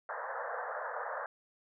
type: band-pass noise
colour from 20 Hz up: pink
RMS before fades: -39 dBFS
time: 0.09-1.26 s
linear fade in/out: 2 ms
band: 480 to 1800 Hz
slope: 96 dB/octave
effects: none